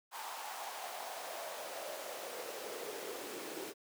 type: noise with high-pass filter sweep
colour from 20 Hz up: pink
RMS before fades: -44 dBFS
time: 0.11-3.74 s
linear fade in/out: 50 ms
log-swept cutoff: 900 to 350 Hz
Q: 3.6
effects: none